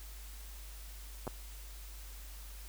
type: clicks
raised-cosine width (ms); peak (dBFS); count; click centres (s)
1; -27 / -23; 2; 1.269 / 1.277
effects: added 50 Hz sine -46 dBFS peak until 2.68 s + white hiss -54 dBFS RMS until 2.68 s